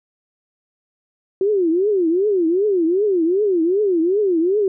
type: tone with vibrato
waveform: sine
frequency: 370 Hz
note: F#4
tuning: in tune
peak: -14 dBFS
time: 1.41-4.68 s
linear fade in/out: 2 ms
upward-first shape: triangle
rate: 2.6 Hz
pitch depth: 280 cents each way
effects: none